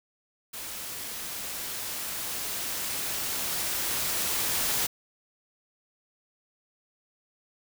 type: noise with level ramp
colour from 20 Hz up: white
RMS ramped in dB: -38 to -27 dBFS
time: 0.53-4.87 s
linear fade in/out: 10 ms
effects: none